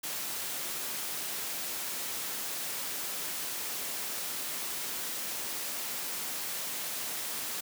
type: noise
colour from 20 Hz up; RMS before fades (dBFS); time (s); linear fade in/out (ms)
white; -36; 0.03-7.61; 10
effects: high-pass 150 Hz 12 dB/octave